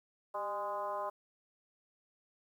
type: tone with frequency modulation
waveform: sine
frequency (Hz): 819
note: G#5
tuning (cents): -24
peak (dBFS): -34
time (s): 0.34-1.1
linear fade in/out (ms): 10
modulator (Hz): 212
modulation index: 1.7
effects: high-pass 400 Hz 12 dB/octave + 11-bit